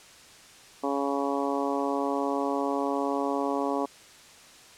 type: harmonic tone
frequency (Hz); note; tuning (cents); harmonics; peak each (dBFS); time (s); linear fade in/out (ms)
139.8; C#3; +15; 2 / 3 / 4 / 5 / 6 / 7 / 8; -30 / -32 / -33 / -34 / -35 / -35 / -36; 0.83-3.86; 10
effects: white hiss -51 dBFS RMS until 4.77 s + low-pass 8000 Hz 12 dB/octave